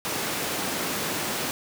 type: high-pass noise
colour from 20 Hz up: pink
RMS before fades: -29 dBFS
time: 0.05-1.51 s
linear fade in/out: 0 ms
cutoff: 200 Hz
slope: 12 dB/octave
effects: none